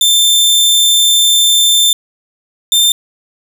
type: tone pair in turn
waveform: sawtooth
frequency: 3564 / 3587 Hz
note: A7 / A7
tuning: +22 / +33 cents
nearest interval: unison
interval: 11 cents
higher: second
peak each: -4 dBFS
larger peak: neither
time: 0.01-1.93 / 2.72-2.92 s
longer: first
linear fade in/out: 2 ms
effects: none